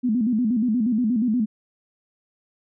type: tone with vibrato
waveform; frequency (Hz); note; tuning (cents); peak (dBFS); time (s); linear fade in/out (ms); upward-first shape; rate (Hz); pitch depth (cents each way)
sine; 231.5; A#3; -12; -18; 0.03-1.46; 20; square; 8.4; 130
effects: none